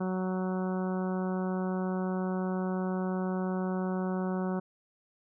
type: harmonic tone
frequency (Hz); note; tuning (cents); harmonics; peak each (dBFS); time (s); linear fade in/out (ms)
185.7; F#3; +7; 1 / 2 / 3 / 4 / 5 / 6 / 7 / 8; -30 / -36 / -40 / -42 / -44 / -46 / -47 / -48; 0-4.6; 10
effects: none